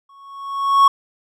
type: tone with exponential growth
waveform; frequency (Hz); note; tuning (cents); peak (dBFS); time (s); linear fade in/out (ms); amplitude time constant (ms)
triangle; 1106; C#6; -4; -4; 0.09-0.88; 5; 170
effects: none